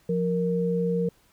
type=tone pair together; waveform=sine; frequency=175.64 / 466.2 Hz; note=F3 / A#4; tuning=+10 / 0 cents; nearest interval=octave + perfect fourth; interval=1690 cents; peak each=-25 dBFS; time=0.09-1.09 s; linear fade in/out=5 ms; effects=pink hiss -62 dBFS RMS until 1.32 s